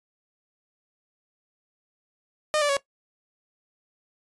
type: tone with pitch steps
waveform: sawtooth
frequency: 610 / 583.1 / 557.4 Hz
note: D#5 / D5 / C#5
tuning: -34 / -13 / +9 cents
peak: -17 dBFS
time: 2.54-2.768 s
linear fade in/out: 0 ms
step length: 76 ms
effects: noise-tail reverb RT60 0.1 s tail -17 dB re dry + resampled to 24000 Hz